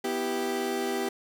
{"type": "chord", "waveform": "30% pulse", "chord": "E minor", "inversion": "second", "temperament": "equal", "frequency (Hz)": [246.9, 329.6, 392], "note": ["B3", "E4", "G4"], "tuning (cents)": [0, 0, 0], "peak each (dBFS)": [-31, -33, -27], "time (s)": [0.04, 1.09], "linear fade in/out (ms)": 5, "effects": []}